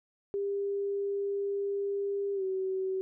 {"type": "tone with pitch glide", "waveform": "sine", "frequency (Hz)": [400, 379.1], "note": ["G4", "F#4"], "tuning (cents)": [35, 42], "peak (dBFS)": -29, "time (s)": [0.34, 3.01], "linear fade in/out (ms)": 0, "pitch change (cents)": -93, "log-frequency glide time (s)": [2.34, 2.43], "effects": []}